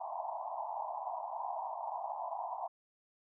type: band-pass noise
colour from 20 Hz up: white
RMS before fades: -40 dBFS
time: 0-2.68 s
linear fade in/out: 10 ms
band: 650 to 1000 Hz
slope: 96 dB/octave
effects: none